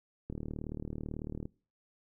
click train, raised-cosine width 3 ms, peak -26 dBFS, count 45, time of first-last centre 0.3-1.455 s, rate 38.1 Hz, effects noise-tail reverb RT60 0.4 s tail -24 dB re dry

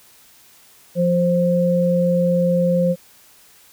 sine tone pair together, 175.5 / 525.9 Hz, F3 / C5, +9 / +9 cents, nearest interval octave + perfect fifth, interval 1900 cents, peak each -17 dBFS, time 0.95-2.96 s, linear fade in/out 50 ms, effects white hiss -50 dBFS RMS until 3.72 s

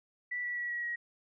sine tone with pitch steps, 1964 / 1948.2 / 1932.5 / 1916.9 / 1901.5 Hz, B6 / B6 / B6 / A#6 / A#6, -10 / -24 / -38 / +48 / +34 cents, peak -33 dBFS, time 0.31-0.96 s, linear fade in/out 10 ms, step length 130 ms, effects none

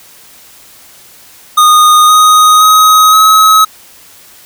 square tone with pitch steps, 1232 / 1247.8 / 1263.7 / 1279.9 Hz, D#6 / D#6 / D#6 / D#6, -17 / +5 / +26 / +49 cents, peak -3 dBFS, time 1.57-3.65 s, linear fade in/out 10 ms, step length 520 ms, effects white hiss -38 dBFS RMS until 4.45 s

